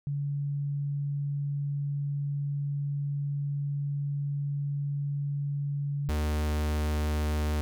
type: tone pair in turn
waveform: sine / 45% pulse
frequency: 142.6 / 75.54 Hz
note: C#3 / D2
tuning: +49 / +49 cents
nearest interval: major seventh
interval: 1100 cents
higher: first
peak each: -28 / -26 dBFS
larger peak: second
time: 0.07-6.09 / 6.09-7.61 s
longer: first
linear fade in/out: 0 ms
effects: none